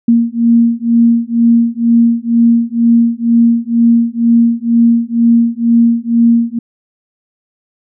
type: beating tone pair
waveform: sine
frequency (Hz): 232.1 / 234.2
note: A#3 / A#3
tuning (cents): -7 / +8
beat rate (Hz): 2.1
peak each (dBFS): -10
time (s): 0.08-6.59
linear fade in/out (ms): 5
effects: none